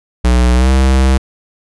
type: tone with pitch glide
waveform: square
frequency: 61.3 to 65.7 Hz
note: B1 to C2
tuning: -12 to +8 cents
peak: -8 dBFS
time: 0.24-1.18 s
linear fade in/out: 10 ms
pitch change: +120 cents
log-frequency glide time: 0.54-0.7 s
effects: resampled to 24000 Hz